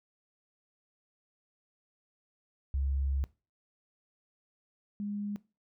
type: tone pair in turn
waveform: sine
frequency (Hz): 68.4 / 205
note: C#2 / G#3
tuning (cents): -23 / -22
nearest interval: octave + perfect fifth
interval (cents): 1901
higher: second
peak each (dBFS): -28 / -33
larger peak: first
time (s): 2.74-3.24 / 5-5.36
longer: first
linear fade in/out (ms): 0
effects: noise-tail reverb RT60 0.3 s tail -20 dB re dry